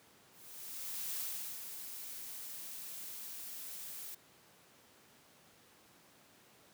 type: noise with ADSR envelope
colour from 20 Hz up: blue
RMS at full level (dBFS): -39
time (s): 0.31-4.15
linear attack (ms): 850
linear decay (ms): 440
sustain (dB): -7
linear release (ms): 8
effects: pink hiss -63 dBFS RMS until 6.73 s + high-pass 150 Hz 12 dB/octave